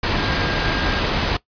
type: tone in noise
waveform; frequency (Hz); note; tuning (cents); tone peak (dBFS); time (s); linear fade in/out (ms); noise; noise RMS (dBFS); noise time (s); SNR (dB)
sine; 1613; G6; +49; -28; 0.18-1; 5; pink; -20; 0.03-1.37; -11
effects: noise-tail reverb RT60 0.1 s tail -18 dB re dry + resampled to 11025 Hz